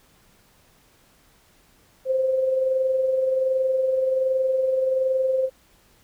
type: tone with amplitude modulation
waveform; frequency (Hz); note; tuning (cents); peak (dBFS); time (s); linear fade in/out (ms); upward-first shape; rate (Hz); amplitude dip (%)
sine; 523.3; C5; 0; -17; 2.05-5.5; 50; sine; 21.3; 40
effects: pink hiss -58 dBFS RMS until 6.03 s